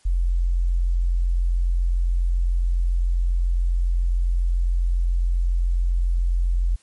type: tone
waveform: sine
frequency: 43.65 Hz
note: F1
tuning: in tune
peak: -17 dBFS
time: 0.05-6.76 s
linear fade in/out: 10 ms
effects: white hiss -58 dBFS RMS until 6.82 s + MP3 48 kbps